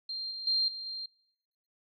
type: tone with level steps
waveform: sine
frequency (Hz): 4183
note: C8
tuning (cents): -1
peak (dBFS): -34 / -37 / -25 / -38 / -36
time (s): 0.09-1.06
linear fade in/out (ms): 5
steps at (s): 0.31 / 0.47 / 0.68 / 0.86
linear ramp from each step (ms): 2
effects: noise-tail reverb RT60 1.0 s tail -26 dB re dry + AAC 48 kbps